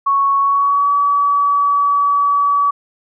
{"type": "tone with pitch glide", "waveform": "sine", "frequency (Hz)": [1108.7, 1141.8], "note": ["C#6", "D6"], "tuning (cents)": [0, -49], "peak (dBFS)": -11, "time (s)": [0.06, 2.71], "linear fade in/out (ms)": 10, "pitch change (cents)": 51, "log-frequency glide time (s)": [0.39, 0.92], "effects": []}